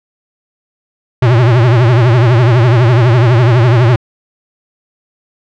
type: tone with vibrato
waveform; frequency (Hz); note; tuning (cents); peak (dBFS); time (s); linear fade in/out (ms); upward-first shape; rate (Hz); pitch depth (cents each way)
square; 120.3; B2; -45; -6; 1.22-3.96; 5; triangle; 12; 170
effects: low-pass 3000 Hz 12 dB/octave